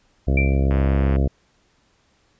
harmonic tone, 67.8 Hz, C#2, 38 cents flat, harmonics 1 / 2 / 3 / 4 / 5 / 6 / 7 / 8 / 9 / 10, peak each -17 / -23 / -27 / -29 / -31 / -33 / -34 / -35 / -36 / -37 dBFS, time 0.27-1.28 s, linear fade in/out 10 ms
sine tone with exponential decay, 2349 Hz, D7, in tune, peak -17 dBFS, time 0.37-0.67 s, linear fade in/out 5 ms, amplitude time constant 64 ms
click train, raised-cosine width 0.5 ms, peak -17 dBFS, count 47, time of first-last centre 0.71-1.161 s, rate 102 Hz
effects pink hiss -62 dBFS RMS until 2.39 s + resampled to 16000 Hz

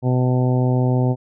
harmonic tone, 126.5 Hz, B2, 42 cents sharp, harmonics 1 / 2 / 3 / 4 / 5 / 6 / 7, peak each -16 / -22 / -26 / -28 / -30 / -32 / -33 dBFS, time 0.02-1.16 s, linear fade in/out 50 ms, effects none

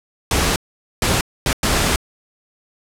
pink noise bursts at uneven times, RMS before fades -17 dBFS, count 4, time 0.31-0.56 / 1.02-1.21 / 1.46-1.53 / 1.63-1.96 s, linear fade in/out 2 ms, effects low-pass 11000 Hz 12 dB/octave

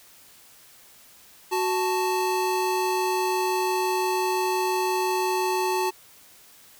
square tone pair together, 370.6 / 880 Hz, F#4 / A5, +3 / 0 cents, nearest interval octave + minor third, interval 1497 cents, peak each -26 dBFS, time 1.51-5.91 s, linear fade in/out 20 ms, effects white hiss -52 dBFS RMS until 6.79 s

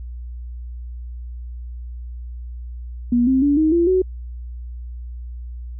sine tone with pitch steps, 241.2 / 263 / 286.8 / 312.8 / 341.1 / 372 Hz, B3 / C4 / D4 / D#4 / F4 / F#4, -41 / +9 / -41 / +9 / -41 / +9 cents, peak -13 dBFS, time 3.12-4.02 s, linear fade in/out 5 ms, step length 150 ms, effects added 60 Hz sine -29 dBFS peak until 5.79 s

